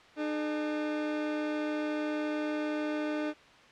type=tone pair together; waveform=30% pulse; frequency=302.4 / 426.8 Hz; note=D#4 / G#4; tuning=-49 / +47 cents; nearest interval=tritone; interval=596 cents; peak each=-28 / -39 dBFS; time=0.16-3.34 s; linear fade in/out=50 ms; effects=white hiss -55 dBFS RMS until 3.71 s + low-pass 3000 Hz 12 dB/octave